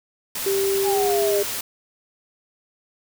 white noise, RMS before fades -28 dBFS, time 0.35-1.61 s, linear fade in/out 5 ms
sine tone with pitch glide, 392.1 to 405 Hz, G4 to G#4, 0 to -43 cents, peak -19 dBFS, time 0.46-1.43 s, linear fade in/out 5 ms, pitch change +57 cents, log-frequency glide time 0.92-0.97 s
sine exponential sweep, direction down, 839 to 587.3 Hz, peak -23 dBFS, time 0.83-1.44 s, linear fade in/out 50 ms
effects none

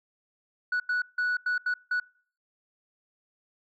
sine tone bursts at uneven times, 1474 Hz, F#6, 7 cents flat, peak -22 dBFS, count 6, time 0.72-0.8 / 0.89-1.02 / 1.18-1.37 / 1.46-1.58 / 1.66-1.74 / 1.91-2 s, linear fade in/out 5 ms, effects noise-tail reverb RT60 0.5 s tail -26 dB re dry + tanh soft clip ceiling -23 dBFS

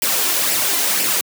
white noise with flanger, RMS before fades -18 dBFS, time 0.02-1.21 s, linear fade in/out 2 ms, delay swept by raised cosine 0.38 to 2.98 ms, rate 2 Hz, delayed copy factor +0.5, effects high-pass 200 Hz 12 dB/octave

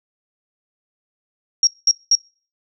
sine tone bursts, 5600 Hz, F8, 4 cents sharp, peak -10 dBFS, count 3, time 1.63-2.153 s, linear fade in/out 2 ms, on 41 ms, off 200 ms, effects noise-tail reverb RT60 0.4 s tail -25 dB re dry

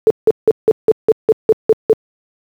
sine tone bursts, 440 Hz, A4, in tune, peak -5 dBFS, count 10, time 0.07-1.93 s, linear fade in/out 0 ms, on 33 ms, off 170 ms, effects high-pass 100 Hz 12 dB/octave + 7-bit

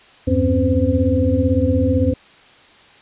sine tone cluster, 81.8 / 97.8 / 255.4 / 273 / 511 Hz, E2 / G2 / C4 / C#4 / C5, -13 / -4 / -42 / -26 / -41 cents, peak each -20 dBFS, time 0.27-2.14 s, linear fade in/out 10 ms, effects white hiss -47 dBFS RMS until 3.01 s + resampled to 8000 Hz

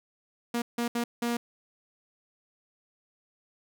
sawtooth tone bursts at uneven times, 237.1 Hz, A#3, 30 cents sharp, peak -23 dBFS, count 4, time 0.54-0.62 / 0.78-0.88 / 0.95-1.04 / 1.22-1.37 s, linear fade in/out 5 ms, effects none

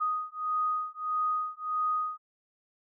sine beating tone pair, 1244.5 / 1246.1 Hz, D#6 / D#6, 0 / +2 cents, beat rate 1.6 Hz, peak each -31 / -31 dBFS, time 0-2.18 s, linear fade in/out 20 ms, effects none

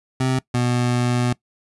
25% pulse tone pair in turn, 130 / 122.7 Hz, C3 / B2, -11 / -11 cents, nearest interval minor second, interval 100 cents, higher first, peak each -14 dBFS, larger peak neither, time 0.2-0.39 / 0.54-1.33 s, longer second, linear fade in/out 5 ms, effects noise-tail reverb RT60 0.1 s tail -21 dB re dry + resampled to 24000 Hz

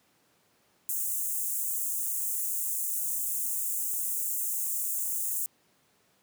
white high-pass noise, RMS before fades -31 dBFS, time 0.89-5.46 s, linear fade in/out 0 ms, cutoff 6900 Hz, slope 48 dB/octave, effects pink hiss -67 dBFS RMS until 6.22 s + high-pass 150 Hz 12 dB/octave

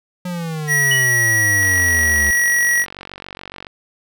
square exponential sweep, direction down, 181.6 to 71.7 Hz, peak -23 dBFS, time 0.25-2.31 s, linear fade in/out 5 ms
square tone, 1919 Hz, A#6, 50 cents sharp, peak -14 dBFS, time 0.67-2.86 s, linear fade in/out 50 ms
sine tone with exponential decay, 2954 Hz, F#7, 3 cents flat, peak -15 dBFS, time 0.91-1.14 s, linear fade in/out 5 ms, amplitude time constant 50 ms
click train, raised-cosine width 0.3 ms, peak -16 dBFS, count 97, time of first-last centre 1.63-3.668 s, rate 47.1 Hz
effects none

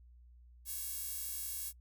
sawtooth tone with high-pass filter, 554.4 Hz, C#5, in tune, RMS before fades -41 dBFS, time 0.65-1.73 s, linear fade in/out 50 ms, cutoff 11000 Hz, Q 0.68, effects noise-tail reverb RT60 0.1 s tail -26 dB re dry + added 60 Hz sine -56 dBFS peak until 1.8 s

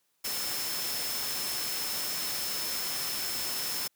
sine tone in noise, 5274 Hz, E8, in tune, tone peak -36 dBFS, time 0.24-3.88 s, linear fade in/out 10 ms, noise white, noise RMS -34 dBFS, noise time 0.24-3.88 s, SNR -5 dB, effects white hiss -74 dBFS RMS until 3.95 s + high-pass 100 Hz 12 dB/octave

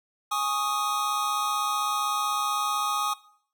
square chord, Ab suspended fourth, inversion none, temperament equal, 830.6 / 1108.7 / 1244.5 Hz, Ab5 / Db6 / Eb6, 0 / 0 / 0 cents, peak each -32 / -32 / -28 dBFS, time 0.31-3.14 s, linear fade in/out 10 ms, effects noise-tail reverb RT60 0.6 s tail -19 dB re dry

